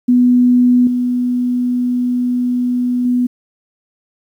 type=tone with level steps; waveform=sine; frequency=246.9 Hz; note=B3; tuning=in tune; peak=-7 / -13 / -11 dBFS; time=0.08-3.27 s; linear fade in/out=10 ms; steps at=0.87 / 3.05 s; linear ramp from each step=2 ms; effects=8-bit